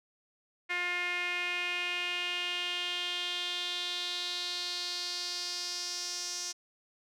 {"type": "tone with band-pass filter sweep", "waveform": "sawtooth", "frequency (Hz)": 354.5, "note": "F4", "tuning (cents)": 26, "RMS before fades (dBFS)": -35, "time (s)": [0.69, 6.53], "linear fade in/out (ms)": 20, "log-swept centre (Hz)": [2100, 5800], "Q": 4.2, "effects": []}